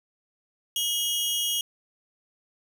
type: tone pair together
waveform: sawtooth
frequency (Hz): 2900 / 3262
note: F#7 / G#7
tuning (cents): -35 / -32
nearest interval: major second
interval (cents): 203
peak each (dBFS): -25 / -24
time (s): 0.76-1.61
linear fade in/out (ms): 2
effects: none